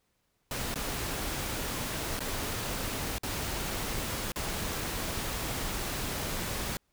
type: noise with dropouts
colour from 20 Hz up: pink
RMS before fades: -34 dBFS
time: 0.51-6.77 s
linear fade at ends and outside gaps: 1 ms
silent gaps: 0.742-0.757 / 2.192-2.205 / 3.183-3.233 / 4.32-4.359 s
effects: pink hiss -75 dBFS RMS until 6.92 s